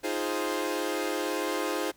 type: chord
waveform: sawtooth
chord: F minor seventh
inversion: third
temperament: equal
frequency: 311.1 / 349.2 / 415.3 / 523.3 Hz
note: Eb4 / F4 / Ab4 / C5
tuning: 0 / 0 / 0 / 0 cents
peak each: -30 dBFS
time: 0.03-1.92 s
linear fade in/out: 20 ms
effects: pink hiss -61 dBFS RMS until 1.96 s